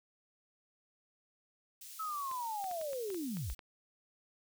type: high-pass noise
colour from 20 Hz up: white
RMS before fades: -50 dBFS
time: 1.81-3.55 s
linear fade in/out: 5 ms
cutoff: 3800 Hz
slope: 12 dB/octave
type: linear sweep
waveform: sine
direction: down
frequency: 1312 to 36.71 Hz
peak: -36 dBFS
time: 1.99-3.54 s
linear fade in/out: 10 ms
type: clicks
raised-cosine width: 0.3 ms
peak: -34 dBFS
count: 10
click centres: 2.314 / 2.642 / 2.713 / 2.814 / 2.932 / 3.103 / 3.145 / 3.37 / 3.5 / 3.592 s
effects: none